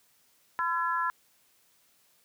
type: harmonic tone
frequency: 338.1 Hz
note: E4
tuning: 44 cents sharp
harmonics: 3 / 4 / 5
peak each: -29 / -31 / -33 dBFS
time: 0.59-1.1 s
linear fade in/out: 0 ms
effects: white hiss -66 dBFS RMS until 2.24 s + high-pass 60 Hz 12 dB/octave